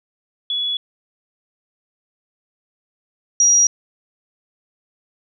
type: tone pair in turn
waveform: sine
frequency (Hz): 3394 / 5739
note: G#7 / F8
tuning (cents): +37 / +46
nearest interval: major sixth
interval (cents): 909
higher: second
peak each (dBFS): -19 / -10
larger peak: second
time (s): 0.5-0.77 / 3.4-3.67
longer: neither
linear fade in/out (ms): 2
effects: none